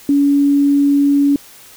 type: tone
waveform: sine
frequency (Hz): 283.3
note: C#4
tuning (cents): +38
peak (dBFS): -9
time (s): 0.09-1.36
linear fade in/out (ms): 2
effects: white hiss -41 dBFS RMS until 1.76 s